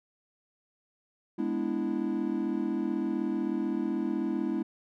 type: chord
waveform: triangle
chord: E dominant seventh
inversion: first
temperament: equal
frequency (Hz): 207.7 / 246.9 / 293.7 / 329.6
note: G#3 / B3 / D4 / E4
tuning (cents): 0 / 0 / 0 / 0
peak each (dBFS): -32 / -32 / -32 / -30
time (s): 1.38-4.63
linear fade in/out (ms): 10
effects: none